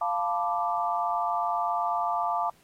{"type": "chord", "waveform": "sine", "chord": "B half-diminished seventh", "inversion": "second", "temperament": "equal", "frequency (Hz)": [698.5, 880, 987.8, 1174.7], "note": ["F5", "A5", "B5", "D6"], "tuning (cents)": [0, 0, 0, 0], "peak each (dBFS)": [-29, -30, -34, -30], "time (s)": [0.01, 2.5], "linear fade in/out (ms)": 5, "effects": ["pink hiss -62 dBFS RMS until 2.63 s", "AAC 48 kbps"]}